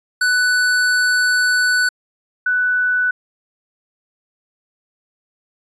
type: tone pair in turn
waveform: square / sine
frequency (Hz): 1490 / 1490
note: F#6 / F#6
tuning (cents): +12 / +12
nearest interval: unison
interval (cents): 0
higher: neither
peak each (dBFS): -14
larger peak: neither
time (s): 0.21-1.89 / 2.46-3.11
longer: first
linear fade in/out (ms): 5
effects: resampled to 22050 Hz